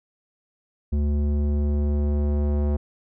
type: tone with low-pass filter sweep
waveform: square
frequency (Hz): 73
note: D2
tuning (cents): -10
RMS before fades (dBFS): -22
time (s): 0.92-2.77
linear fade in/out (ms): 10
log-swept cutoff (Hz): 270 to 590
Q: 0.92
effects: none